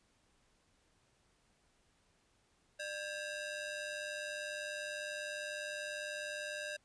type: ring-modulated tone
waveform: sawtooth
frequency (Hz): 1098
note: C#6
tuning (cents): -17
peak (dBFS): -33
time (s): 2.79-6.77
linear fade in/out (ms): 10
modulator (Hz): 499
effects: pink hiss -73 dBFS RMS until 6.84 s + resampled to 22050 Hz